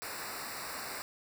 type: noise with comb filter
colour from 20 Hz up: pink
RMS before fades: -41 dBFS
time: 0.02-1.02 s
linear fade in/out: 0 ms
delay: 0.31 ms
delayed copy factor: -0.95
effects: none

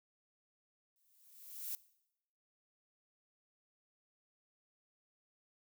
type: noise with exponential growth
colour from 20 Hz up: violet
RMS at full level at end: -39 dBFS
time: 0.96-1.75 s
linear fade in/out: 1 ms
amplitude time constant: 170 ms
effects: noise-tail reverb RT60 0.8 s tail -20 dB re dry

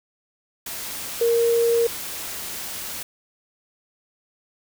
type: tone in noise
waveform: sine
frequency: 466.2 Hz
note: A#4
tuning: in tune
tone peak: -16 dBFS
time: 1.21-1.87 s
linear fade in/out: 5 ms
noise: white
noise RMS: -32 dBFS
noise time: 0.66-3.03 s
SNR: +13 dB
effects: none

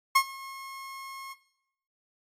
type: tone with ADSR envelope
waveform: 30% pulse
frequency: 1080 Hz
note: C#6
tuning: 45 cents flat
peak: -14 dBFS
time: 0.15-1.34 s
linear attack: 10 ms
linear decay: 70 ms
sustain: -23 dB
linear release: 15 ms
effects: noise-tail reverb RT60 0.8 s tail -17 dB re dry + AAC 48 kbps

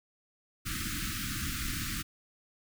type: band-stop noise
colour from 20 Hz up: pink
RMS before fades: -35 dBFS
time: 0.65-2.03 s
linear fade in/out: 20 ms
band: 330 to 1200 Hz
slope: 96 dB/octave
effects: none

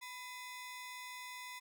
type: ring-modulated tone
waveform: sawtooth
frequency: 1511 Hz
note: F#6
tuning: 36 cents sharp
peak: -39 dBFS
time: 0.01-1.6 s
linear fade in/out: 20 ms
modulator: 519 Hz
effects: none

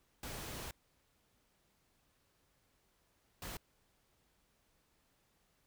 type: noise bursts at uneven times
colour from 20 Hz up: pink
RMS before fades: -45 dBFS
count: 2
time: 0.23-0.71 / 3.42-3.57 s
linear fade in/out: 2 ms
effects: pink hiss -75 dBFS RMS until 5.66 s

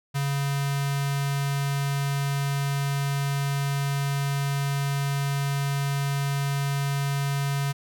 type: tone with notch filter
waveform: square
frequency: 140 Hz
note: C#3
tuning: 18 cents sharp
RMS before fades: -26 dBFS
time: 0.14-7.73 s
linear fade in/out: 20 ms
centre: 330 Hz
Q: 0.51
effects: none

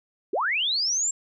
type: linear sweep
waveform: sine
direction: up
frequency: 311.1 to 7570 Hz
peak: -22 dBFS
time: 0.33-1.11 s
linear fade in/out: 5 ms
effects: none

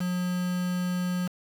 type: tone with quantisation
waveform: triangle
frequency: 180 Hz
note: F#3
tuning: 47 cents flat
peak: -24 dBFS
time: 0-1.28 s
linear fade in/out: 10 ms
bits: 6
effects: none

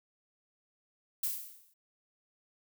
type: noise with exponential decay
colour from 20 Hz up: violet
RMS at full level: -30 dBFS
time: 1.23-1.74 s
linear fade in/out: 5 ms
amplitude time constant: 110 ms
effects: none

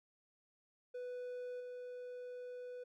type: tone with level steps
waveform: triangle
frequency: 495.4 Hz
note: B4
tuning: 5 cents sharp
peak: -40 / -43 dBFS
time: 0.94-2.84 s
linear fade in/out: 10 ms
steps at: 1.6 s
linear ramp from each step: 5 ms
effects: none

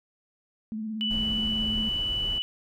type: tone with vibrato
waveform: sine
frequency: 217.8 Hz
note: A3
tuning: 17 cents flat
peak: -30 dBFS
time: 0.72-1.89 s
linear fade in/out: 0 ms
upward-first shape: sine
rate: 17 Hz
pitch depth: 42 cents each way
type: tone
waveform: sine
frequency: 2970 Hz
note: F#7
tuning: 6 cents sharp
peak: -26 dBFS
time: 1.01-2.42 s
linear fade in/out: 0 ms
type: noise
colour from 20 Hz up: brown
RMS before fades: -36 dBFS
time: 1.1-2.39 s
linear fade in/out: 10 ms
effects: none

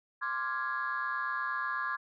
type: chord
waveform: sine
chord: D half-diminished seventh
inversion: third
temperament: equal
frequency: 1046.5 / 1174.7 / 1396.9 / 1661.2 Hz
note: C6 / D6 / F6 / Ab6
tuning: 0 / 0 / 0 / 0 cents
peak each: -36 / -36 / -39 / -34 dBFS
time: 0.21-1.97 s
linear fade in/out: 20 ms
effects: tanh soft clip ceiling -24 dBFS

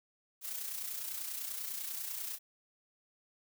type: noise with amplitude modulation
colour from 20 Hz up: blue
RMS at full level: -38 dBFS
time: 0.41-2.39 s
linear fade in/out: 50 ms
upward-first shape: sine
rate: 30.1 Hz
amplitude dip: 50%
effects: none

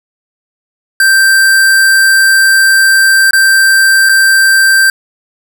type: tone with dropouts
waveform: square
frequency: 1568 Hz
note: G6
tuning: in tune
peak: -5 dBFS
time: 1-4.9 s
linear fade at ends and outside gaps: 2 ms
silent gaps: 3.309-3.332 / 4.09-4.093 s
effects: none

